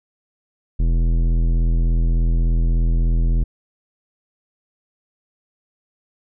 sine tone with tanh clipping, 41.71 Hz, E1, 21 cents sharp, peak -16 dBFS, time 0.79-3.44 s, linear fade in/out 10 ms, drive 14 dB, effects none

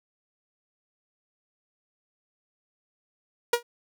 sawtooth tone with exponential decay, 476.9 Hz, A#4, 39 cents sharp, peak -12 dBFS, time 3.53-3.63 s, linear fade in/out 5 ms, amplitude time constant 20 ms, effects none

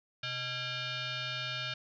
sine tone with frequency modulation, 623 Hz, D#5, 2 cents sharp, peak -34 dBFS, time 0.23-1.74 s, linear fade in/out 5 ms, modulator 752 Hz, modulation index 5, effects none

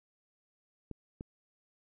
clicks, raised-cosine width 3 ms, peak -28 dBFS, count 2, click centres 0.913 / 1.209 s, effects none

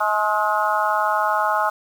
harmonic tone with a mistuned harmonic, 212.1 Hz, G#3, 37 cents sharp, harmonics 3 / 4 / 5 / 6 / 7, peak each -25 / -22 / -24 / -23 / -26 dBFS, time 0-1.7 s, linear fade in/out 10 ms, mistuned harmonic 7, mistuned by -46 cents, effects 7-bit

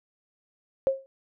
sine tone with exponential decay, 537 Hz, C5, 45 cents sharp, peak -16 dBFS, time 0.87-1.06 s, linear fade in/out 0 ms, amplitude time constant 41 ms, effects none

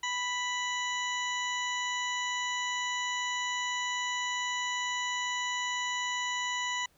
harmonic tone, 987.8 Hz, B5, in tune, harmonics 1 / 2 / 3 / 4 / 6 / 7, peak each -35 / -34 / -38 / -42 / -44 / -41 dBFS, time 0.03-6.86 s, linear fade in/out 5 ms, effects pink hiss -67 dBFS RMS until 6.97 s

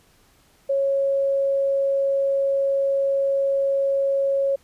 sine tone, 550 Hz, C#5, 14 cents flat, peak -18 dBFS, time 0.69-4.56 s, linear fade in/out 10 ms, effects pink hiss -58 dBFS RMS until 4.63 s + resampled to 32000 Hz

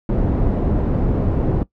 pink low-pass noise, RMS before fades -18 dBFS, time 0.09-1.63 s, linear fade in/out 2 ms, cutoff 440 Hz, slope 12 dB/octave, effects noise-tail reverb RT60 0.1 s tail -19 dB re dry

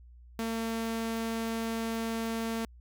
sawtooth tone, 226.6 Hz, A#3, 49 cents flat, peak -27 dBFS, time 0.39-2.65 s, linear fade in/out 0 ms, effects added 60 Hz sine -50 dBFS peak until 2.8 s

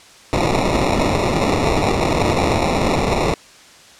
white noise with sample-and-hold, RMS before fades -17 dBFS, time 0.33-3.34 s, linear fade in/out 0 ms, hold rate 1575 Hz, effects white hiss -44 dBFS RMS until 3.99 s + low-pass 7000 Hz 12 dB/octave

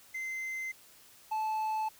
triangle tone pair in turn, 2071 / 870.7 Hz, C7 / A5, -18 / -18 cents, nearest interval octave + minor third, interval 1500 cents, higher first, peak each -33 / -28 dBFS, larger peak second, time 0.14-0.72 / 1.31-1.89 s, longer neither, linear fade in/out 10 ms, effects white hiss -58 dBFS RMS until 1.99 s

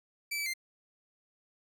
sawtooth tone with pitch steps, 2318 / 2303 / 2092 Hz, D7 / D7 / C7, -23 / -34 / -1 cents, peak -29 dBFS, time 0.31-0.538 s, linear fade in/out 10 ms, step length 76 ms, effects none

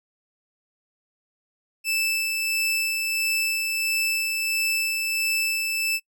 sawtooth tone with tremolo, 2637 Hz, E7, in tune, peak -18 dBFS, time 1.84-6 s, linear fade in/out 50 ms, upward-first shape sine, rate 1.5 Hz, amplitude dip 30%, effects noise-tail reverb RT60 0.1 s tail -24 dB re dry

